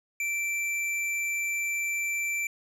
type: tone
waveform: square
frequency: 2341 Hz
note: D7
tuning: 6 cents flat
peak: -28 dBFS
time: 0.2-2.47 s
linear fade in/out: 2 ms
effects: low-pass 12000 Hz 12 dB/octave